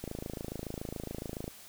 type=click train; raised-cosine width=2 ms; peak=-24 dBFS; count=40; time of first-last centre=0.04-1.479 s; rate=27.1 Hz; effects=white hiss -52 dBFS RMS until 1.68 s